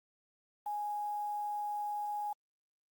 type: tone with quantisation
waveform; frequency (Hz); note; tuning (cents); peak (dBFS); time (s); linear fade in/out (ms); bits
sine; 830.6; G#5; 0; -34; 0.66-2.33; 5; 9
effects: Opus 32 kbps